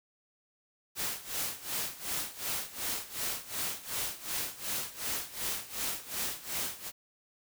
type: noise with tremolo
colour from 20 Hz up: white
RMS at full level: -33 dBFS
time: 0.95-6.92 s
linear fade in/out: 50 ms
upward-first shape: sine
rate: 2.7 Hz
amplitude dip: 85%
effects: none